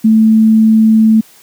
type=tone; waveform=sine; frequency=220.2 Hz; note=A3; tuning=2 cents sharp; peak=-4 dBFS; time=0.04-1.21 s; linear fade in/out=10 ms; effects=white hiss -43 dBFS RMS until 1.42 s + high-pass 100 Hz 12 dB/octave